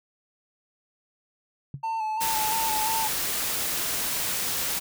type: tone with exponential decay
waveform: sine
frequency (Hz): 138.59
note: C#3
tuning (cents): 0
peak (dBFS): -27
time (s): 1.74-1.84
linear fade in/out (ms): 2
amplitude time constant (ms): 20
type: tone with vibrato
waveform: triangle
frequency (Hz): 882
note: A5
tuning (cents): +4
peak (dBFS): -24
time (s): 1.83-3.08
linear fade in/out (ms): 10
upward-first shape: square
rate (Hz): 2.9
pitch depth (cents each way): 30
type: noise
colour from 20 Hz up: white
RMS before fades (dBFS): -28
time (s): 2.2-4.8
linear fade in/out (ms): 20
effects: none